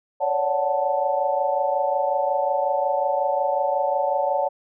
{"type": "chord", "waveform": "sine", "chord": "D major seventh", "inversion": "third", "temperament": "equal with one note detuned", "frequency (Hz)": [554.4, 579.9, 740, 880], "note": ["C#5", "D5", "F#5", "A5"], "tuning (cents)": [0, -22, 0, 0], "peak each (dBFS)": -25, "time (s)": [0.2, 4.49], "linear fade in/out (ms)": 20, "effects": []}